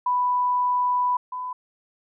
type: tone pair in turn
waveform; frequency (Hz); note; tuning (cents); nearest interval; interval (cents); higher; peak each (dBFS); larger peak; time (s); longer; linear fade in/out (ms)
sine; 990 / 1002.1; B5 / B5; +4 / +25; unison; 21; second; -19 / -28; first; 0.06-1.17 / 1.32-1.53; first; 5
effects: none